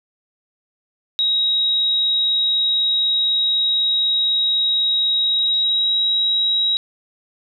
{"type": "tone with pitch glide", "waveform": "sine", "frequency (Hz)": [3809, 3840], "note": ["A#7", "B7"], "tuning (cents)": [37, -49], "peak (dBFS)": -15, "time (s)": [1.19, 6.77], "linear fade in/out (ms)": 0, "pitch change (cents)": 14, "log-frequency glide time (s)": [5.2, 5.93], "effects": []}